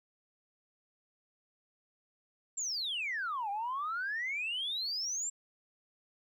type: exponential two-way sweep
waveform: sine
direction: down then up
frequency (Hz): 7570 to 784 to 7570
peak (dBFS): -32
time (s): 2.57-5.3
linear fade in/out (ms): 10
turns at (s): 3.5
effects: tanh soft clip ceiling -29 dBFS + 12-bit